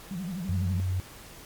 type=tone with vibrato; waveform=sine; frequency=181.4 Hz; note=F#3; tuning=34 cents flat; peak=-31 dBFS; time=0.11-0.8 s; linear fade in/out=0 ms; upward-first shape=sine; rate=12 Hz; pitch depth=160 cents each way
type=tone; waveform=sine; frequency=92.4 Hz; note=F#2; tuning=2 cents flat; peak=-25 dBFS; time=0.49-1 s; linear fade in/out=0 ms
effects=pink hiss -47 dBFS RMS until 1.45 s + MP3 96 kbps